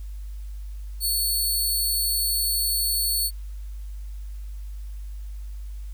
10% pulse tone, 4428 Hz, C#8, 3 cents flat, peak -15 dBFS, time 1-3.31 s, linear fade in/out 50 ms, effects added 50 Hz sine -32 dBFS peak until 5.93 s + white hiss -58 dBFS RMS until 5.93 s

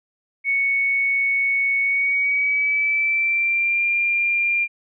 sine tone with pitch glide, 2219 to 2392 Hz, C#7 to D7, +1 to +31 cents, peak -17 dBFS, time 0.44-4.68 s, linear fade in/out 50 ms, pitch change +130 cents, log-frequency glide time 1.81-3.85 s, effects none

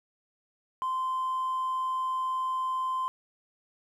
triangle tone with hard clipping, 1037 Hz, C6, 16 cents flat, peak -27 dBFS, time 0.82-3.08 s, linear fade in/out 0 ms, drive 2 dB, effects none

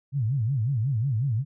sine tone with vibrato, 123.47 Hz, B2, in tune, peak -22 dBFS, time 0.12-1.45 s, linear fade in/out 50 ms, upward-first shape sine, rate 5.5 Hz, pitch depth 260 cents each way, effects none

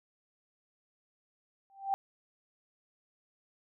sine tone with exponential growth, 784 Hz, G5, in tune, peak -24 dBFS, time 1.7-1.94 s, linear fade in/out 0 ms, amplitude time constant 52 ms, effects none

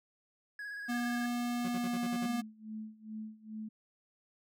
triangle tone with vibrato, 1661.2 Hz, G#6, in tune, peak -38 dBFS, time 0.59-1.26 s, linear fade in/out 2 ms, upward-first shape square, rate 17 Hz, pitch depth 22 cents each way
square tone with pitch glide, 241.2 to 239.5 Hz, B3 to A#3, -41 to +47 cents, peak -33 dBFS, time 0.88-2.42 s, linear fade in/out 20 ms, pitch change -12 cents, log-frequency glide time 1.73-2 s
40% pulse tone bursts, 184.2 Hz, F#3, 7 cents flat, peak -37 dBFS, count 7, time 1.64-2.265 s, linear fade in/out 10 ms, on 49 ms, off 47 ms
sine tone with tremolo, 217 Hz, A3, 24 cents flat, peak -38 dBFS, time 2.25-3.69 s, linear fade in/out 10 ms, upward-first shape sine, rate 2.4 Hz, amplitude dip 90%
effects none

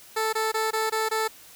15% pulse tone bursts, 440 Hz, A4, in tune, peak -17 dBFS, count 6, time 0.16-1.28 s, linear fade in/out 10 ms, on 170 ms, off 20 ms, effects white hiss -49 dBFS RMS until 1.55 s

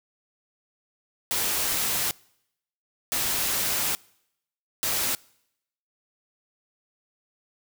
white noise bursts at uneven times, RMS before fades -26 dBFS, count 3, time 1.31-2.11 / 3.12-3.95 / 4.83-5.15 s, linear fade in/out 0 ms, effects noise-tail reverb RT60 0.8 s tail -25 dB re dry

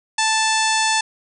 harmonic tone with a mistuned harmonic, 880 Hz, A5, in tune, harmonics 1 / 2 / 3 / 4 / 5 / 6 / 7 / 8 / 9 / 10, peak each -20 / -23 / -25 / -26 / -27 / -28 / -28 / -29 / -30 / -30 dBFS, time 0.18-1.01 s, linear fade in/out 5 ms, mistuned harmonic 8, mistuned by -28 cents, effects none

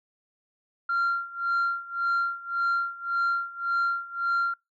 sine tone with tremolo, 1382 Hz, F6, 19 cents flat, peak -19 dBFS, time 0.89-4.54 s, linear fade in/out 5 ms, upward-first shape sine, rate 1.8 Hz, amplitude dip 90%, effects noise-tail reverb RT60 0.2 s tail -25 dB re dry + tanh soft clip ceiling -20 dBFS

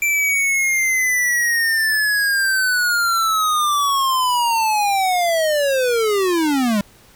square linear sweep, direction down, 2349 to 197 Hz, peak -16 dBFS, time 0.02-6.81 s, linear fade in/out 2 ms, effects pink hiss -49 dBFS RMS until 7.15 s

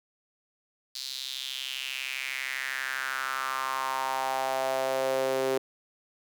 sawtooth tone with high-pass filter sweep, 132.5 Hz, C3, 22 cents sharp, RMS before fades -31 dBFS, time 0.95-5.58 s, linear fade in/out 5 ms, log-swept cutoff 4400 to 420 Hz, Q 4.2, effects none

